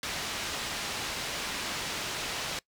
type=low-pass noise; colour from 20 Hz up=white; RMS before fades=-35 dBFS; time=0.03-2.59 s; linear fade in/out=2 ms; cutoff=4800 Hz; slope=12 dB/octave; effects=noise-tail reverb RT60 0.1 s tail -22 dB re dry